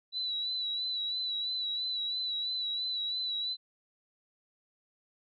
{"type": "tone with vibrato", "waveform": "sine", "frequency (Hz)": 3951, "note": "B7", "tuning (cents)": 0, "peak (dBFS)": -31, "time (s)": [0.12, 3.57], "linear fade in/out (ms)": 50, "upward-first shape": "sine", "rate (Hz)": 3, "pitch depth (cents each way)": 39, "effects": []}